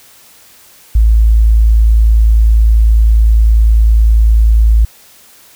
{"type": "tone", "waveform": "sine", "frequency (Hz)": 55, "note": "A1", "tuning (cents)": 0, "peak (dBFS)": -4, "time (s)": [0.95, 4.85], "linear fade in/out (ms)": 5, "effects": ["white hiss -42 dBFS RMS until 5.55 s"]}